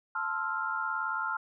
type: chord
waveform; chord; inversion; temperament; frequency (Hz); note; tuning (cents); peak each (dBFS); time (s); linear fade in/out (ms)
sine; F major seventh; first; equal; 880 / 1046.5 / 1318.5 / 1396.9; A5 / C6 / E6 / F6; 0 / 0 / 0 / 0; -37 / -38 / -37 / -32; 0.15-1.37; 5
effects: none